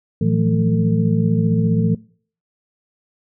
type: tone cluster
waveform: sine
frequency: 112.9 / 166.2 / 181.4 / 220.5 / 447.4 Hz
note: A2 / E3 / F#3 / A3 / A4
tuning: +45 / +15 / -34 / +4 / +29 cents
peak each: -20 / -18 / -22 / -21 / -26 dBFS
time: 0.21-1.95 s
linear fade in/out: 5 ms
effects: noise-tail reverb RT60 0.5 s tail -23 dB re dry